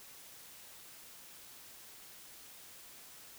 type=silence; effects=white hiss -54 dBFS RMS until 3.38 s